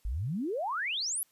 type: exponential sweep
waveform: sine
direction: up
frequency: 46.25 to 11840 Hz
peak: -30 dBFS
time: 0.05-1.23 s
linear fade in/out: 0 ms
effects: white hiss -69 dBFS RMS until 1.31 s + resampled to 32000 Hz